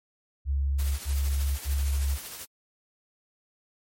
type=tone bursts; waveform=sine; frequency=69.3 Hz; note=C#2; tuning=in tune; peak=-23 dBFS; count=3; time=0.45-2.184 s; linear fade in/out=50 ms; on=540 ms; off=57 ms
type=noise with tremolo; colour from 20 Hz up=white; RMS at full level=-38 dBFS; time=0.78-2.46 s; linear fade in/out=20 ms; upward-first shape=triangle; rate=13 Hz; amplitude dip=45%
effects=MP3 64 kbps